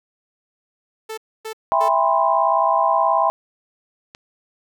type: tone bursts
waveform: sawtooth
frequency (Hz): 440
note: A4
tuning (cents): 0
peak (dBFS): -24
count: 3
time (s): 1.09-1.888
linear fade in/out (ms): 10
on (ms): 86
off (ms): 270
type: chord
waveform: sine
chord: C major seventh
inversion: first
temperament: equal with one note detuned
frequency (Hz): 659.3 / 800.5 / 987.8 / 1046.5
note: E5 / G5 / B5 / C6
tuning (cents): 0 / +36 / 0 / 0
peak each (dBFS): -20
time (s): 1.72-3.3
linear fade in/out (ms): 0
type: click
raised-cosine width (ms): 0.2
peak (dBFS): -21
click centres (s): 4.149
effects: none